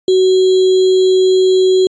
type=tone with sample-and-hold; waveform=sine; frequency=374 Hz; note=F#4; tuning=19 cents sharp; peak=-7 dBFS; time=0.08-1.87 s; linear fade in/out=2 ms; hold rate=3675 Hz; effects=resampled to 16000 Hz